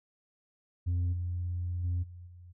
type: tone with level steps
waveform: sine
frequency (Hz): 88.3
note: F2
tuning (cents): +20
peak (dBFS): -24 / -30 / -26 / -44 / -48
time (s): 0.86-2.53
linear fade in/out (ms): 20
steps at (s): 1.12 / 1.83 / 2.02 / 2.26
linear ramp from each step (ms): 20
effects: tanh soft clip ceiling -26 dBFS